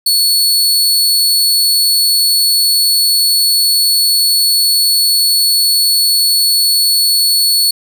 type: tone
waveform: sawtooth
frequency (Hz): 4409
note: C#8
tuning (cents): -10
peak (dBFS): -6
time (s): 0.06-7.71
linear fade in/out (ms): 5
effects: none